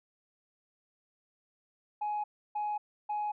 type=tone bursts; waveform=sine; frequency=838 Hz; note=G#5; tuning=15 cents sharp; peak=-29 dBFS; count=3; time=2.01-3.32 s; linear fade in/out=10 ms; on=230 ms; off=310 ms; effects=tanh soft clip ceiling -28 dBFS